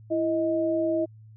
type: tone pair together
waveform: sine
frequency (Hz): 333 / 629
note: E4 / D#5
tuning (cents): +18 / +19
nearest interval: major seventh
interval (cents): 1101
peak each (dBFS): -25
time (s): 0.1-1.06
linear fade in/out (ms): 20
effects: added 109 Hz sine -46 dBFS peak until 1.36 s